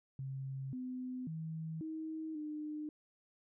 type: tone with pitch steps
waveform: sine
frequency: 134.4 / 253.9 / 160.2 / 316.9 / 302.7 Hz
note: C3 / B3 / E3 / D#4 / D#4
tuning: +47 / +48 / -49 / +32 / -48 cents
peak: -39 dBFS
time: 0.19-2.89 s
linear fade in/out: 2 ms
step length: 540 ms
effects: none